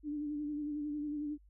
sine tone with vibrato, 296 Hz, D4, 14 cents sharp, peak -35 dBFS, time 0.03-1.38 s, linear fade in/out 50 ms, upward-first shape sine, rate 11 Hz, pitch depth 37 cents each way, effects added 50 Hz sine -59 dBFS peak until 1.49 s

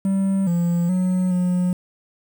triangle tone with pitch steps, 193.9 / 172.1 / 183.7 / 180.2 Hz, G3 / F3 / F#3 / F#3, -19 / -25 / -12 / -45 cents, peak -15 dBFS, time 0.05-1.73 s, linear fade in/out 2 ms, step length 420 ms, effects 7-bit

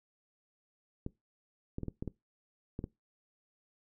clicks, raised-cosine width 3 ms, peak -24 dBFS, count 8, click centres 1.064 / 1.784 / 1.833 / 1.883 / 2.025 / 2.077 / 2.791 / 2.841 s, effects noise-tail reverb RT60 0.2 s tail -21 dB re dry

